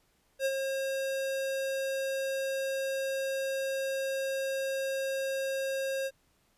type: tone with ADSR envelope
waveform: square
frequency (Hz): 538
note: C5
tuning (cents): +48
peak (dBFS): -26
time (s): 0.39-6.11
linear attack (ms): 65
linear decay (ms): 47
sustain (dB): -5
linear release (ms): 47
effects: pink hiss -70 dBFS RMS until 6.57 s + resampled to 32000 Hz